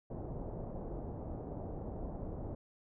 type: low-pass noise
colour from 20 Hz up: pink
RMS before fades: -42 dBFS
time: 0.1-2.55 s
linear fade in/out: 5 ms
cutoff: 730 Hz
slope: 24 dB/octave
effects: none